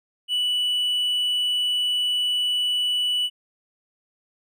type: tone with hard clipping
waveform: triangle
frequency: 2960 Hz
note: F#7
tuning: in tune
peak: -21 dBFS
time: 0.28-3.3 s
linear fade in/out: 50 ms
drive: 5 dB
effects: none